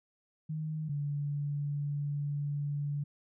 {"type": "tone pair in turn", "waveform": "sine", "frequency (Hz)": [155.56, 144.57], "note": ["D#3", "D3"], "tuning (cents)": [0, -27], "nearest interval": "minor second", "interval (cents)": 127, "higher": "first", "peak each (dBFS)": [-33, -31], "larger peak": "second", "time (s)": [[0.49, 0.89], [0.89, 3.04]], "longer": "second", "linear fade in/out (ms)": 10, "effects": []}